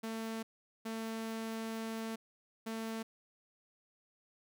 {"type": "tone bursts at uneven times", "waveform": "sawtooth", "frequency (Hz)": 223.9, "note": "A3", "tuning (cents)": 30, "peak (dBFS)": -34, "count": 3, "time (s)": [[0.03, 0.43], [0.85, 2.16], [2.66, 3.03]], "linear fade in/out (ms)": 10, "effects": []}